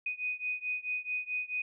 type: beating tone pair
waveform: sine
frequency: 2489 / 2493.6 Hz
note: D#7 / D#7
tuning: 0 / +3 cents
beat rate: 4.6 Hz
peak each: -35 / -36 dBFS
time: 0.06-1.62 s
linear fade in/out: 5 ms
effects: none